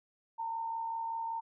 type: tone with amplitude modulation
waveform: sine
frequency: 911 Hz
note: A#5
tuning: 40 cents flat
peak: -32 dBFS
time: 0.38-1.41 s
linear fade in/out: 20 ms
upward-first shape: sine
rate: 65.2 Hz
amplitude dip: 40%
effects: none